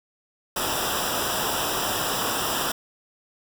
pink noise with comb filter, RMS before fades -26 dBFS, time 0.56-2.72 s, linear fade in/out 5 ms, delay 0.46 ms, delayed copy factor -0.85, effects none

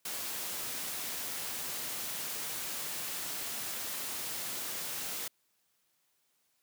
white noise, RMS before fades -38 dBFS, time 0.05-5.28 s, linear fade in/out 5 ms, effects white hiss -75 dBFS RMS until 6.62 s + high-pass 100 Hz 12 dB/octave

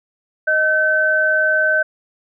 sine tone pair together, 622.3 / 1532.3 Hz, D#5 / G6, 0 / -40 cents, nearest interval octave + major third, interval 1560 cents, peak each -19 / -14 dBFS, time 0.47-1.83 s, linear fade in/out 10 ms, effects none

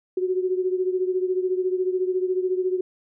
sine beating tone pair, 367.2 / 381.2 Hz, F#4 / G4, -13 / -48 cents, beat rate 14 Hz, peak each -22 / -27 dBFS, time 0.17-2.81 s, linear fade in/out 5 ms, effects none

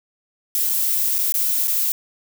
violet noise with dropouts, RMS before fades -20 dBFS, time 0.55-1.92 s, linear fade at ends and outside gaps 0 ms, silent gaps 0.692-0.696 / 1.182-1.188 / 1.322-1.341 / 1.673-1.68 s, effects none

